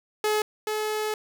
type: tone pair in turn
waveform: sawtooth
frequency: 425.7 / 428.4 Hz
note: G#4 / A4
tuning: +43 / -46 cents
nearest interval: unison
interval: 11 cents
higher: second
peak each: -18 / -22 dBFS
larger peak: first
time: 0.24-0.42 / 0.67-1.14 s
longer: second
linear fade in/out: 2 ms
effects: none